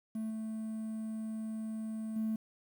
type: tone with level steps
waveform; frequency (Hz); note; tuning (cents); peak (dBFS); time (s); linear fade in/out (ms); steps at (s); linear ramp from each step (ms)
triangle; 220; A3; 0; -32 / -34 / -28; 0.15-2.36; 5; 0.3 / 2.16; 5
effects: tanh soft clip ceiling -27 dBFS + 10-bit